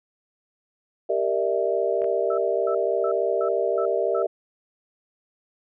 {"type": "chord", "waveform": "sine", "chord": "E half-diminished seventh", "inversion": "first", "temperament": "equal with one note detuned", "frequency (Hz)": [392, 466.2, 595.9, 659.3], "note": ["G4", "Bb4", "D5", "E5"], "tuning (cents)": [0, 0, 25, 0], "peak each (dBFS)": -26, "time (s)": [1.09, 4.27], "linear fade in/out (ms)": 10}
{"type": "clicks", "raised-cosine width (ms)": 0.5, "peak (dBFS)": -28, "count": 2, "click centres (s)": [2.019, 2.043]}
{"type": "tone bursts", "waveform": "sine", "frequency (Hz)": 1318.5, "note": "E6", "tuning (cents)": 0, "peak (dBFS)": -30, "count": 6, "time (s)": [2.3, 4.224], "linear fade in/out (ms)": 5, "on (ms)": 79, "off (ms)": 290}
{"effects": []}